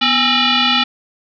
sine tone with frequency modulation, 246.9 Hz, B3, in tune, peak -11 dBFS, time 0.01-0.84 s, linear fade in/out 10 ms, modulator 534 Hz, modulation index 7.1, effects none

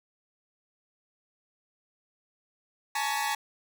sawtooth tone cluster, 841 / 899 / 1120 / 1948 Hz, G#5 / A5 / C#6 / B6, +22 / +37 / +18 / -24 cents, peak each -27 / -29 / -32 / -33 dBFS, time 2.95-3.35 s, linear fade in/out 5 ms, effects none

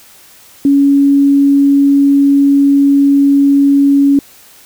sine tone, 280 Hz, C#4, 18 cents sharp, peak -5 dBFS, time 0.65-4.19 s, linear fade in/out 2 ms, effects white hiss -41 dBFS RMS until 4.65 s

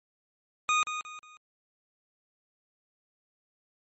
25% pulse tone with echo, 1236 Hz, D#6, 12 cents flat, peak -19 dBFS, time 0.69-0.83 s, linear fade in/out 0 ms, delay 180 ms, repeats 3, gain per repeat -9 dB, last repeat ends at 1.37 s, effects MP3 32 kbps

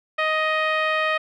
10% pulse tone with low-pass filter, 625 Hz, D#5, 8 cents sharp, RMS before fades -22 dBFS, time 0.18-1.18 s, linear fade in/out 10 ms, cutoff 2200 Hz, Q 1.1, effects none

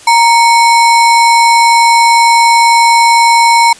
sine tone with sample-and-hold, 931 Hz, A#5, 2 cents flat, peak -3 dBFS, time 0.07-3.73 s, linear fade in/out 5 ms, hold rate 3150 Hz, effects white hiss -35 dBFS RMS until 3.79 s + resampled to 22050 Hz

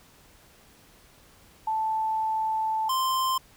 sine / square tone pair in turn, 878 / 1044.1 Hz, A5 / C6, -4 / -4 cents, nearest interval minor third, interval 300 cents, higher second, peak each -24 dBFS, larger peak neither, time 1.67-2.89 / 2.89-3.38 s, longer first, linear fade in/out 5 ms, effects pink hiss -56 dBFS RMS until 3.56 s

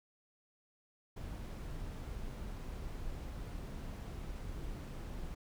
brown noise, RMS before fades -43 dBFS, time 1.16-5.35 s, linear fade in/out 10 ms, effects none

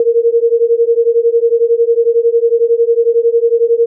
sine beating tone pair, 460.1 / 471.1 Hz, A#4 / A#4, -23 / +18 cents, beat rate 11 Hz, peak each -11 dBFS, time 0-3.86 s, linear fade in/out 2 ms, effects none

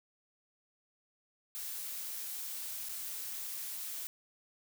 blue noise with dropouts, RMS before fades -41 dBFS, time 1.55-4.07 s, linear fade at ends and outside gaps 0 ms, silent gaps 2.887-2.893 s, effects none

